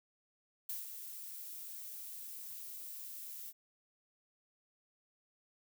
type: noise with ADSR envelope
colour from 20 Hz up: violet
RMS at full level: -40 dBFS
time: 0.69-3.53 s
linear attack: 5 ms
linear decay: 160 ms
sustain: -7 dB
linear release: 40 ms
effects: none